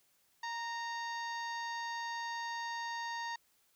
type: harmonic tone with a mistuned harmonic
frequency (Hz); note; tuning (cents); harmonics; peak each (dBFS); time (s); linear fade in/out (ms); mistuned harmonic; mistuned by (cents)
925; A#5; -14; 1 / 2 / 3 / 4 / 5 / 6 / 7; -39 / -42 / -55 / -51 / -50 / -57 / -55; 0.43-3.36; 5; 1; +19
effects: white hiss -72 dBFS RMS until 3.75 s